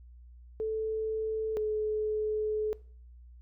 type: tone pair in turn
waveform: sine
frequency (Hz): 438.4 / 428.6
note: A4 / A4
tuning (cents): -6 / -45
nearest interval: unison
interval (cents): 39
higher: first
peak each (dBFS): -29 / -28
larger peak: second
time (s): 0.6-1.57 / 1.57-2.73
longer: second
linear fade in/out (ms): 0
effects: noise-tail reverb RT60 0.5 s tail -21 dB re dry + added 60 Hz sine -49 dBFS peak until 3.41 s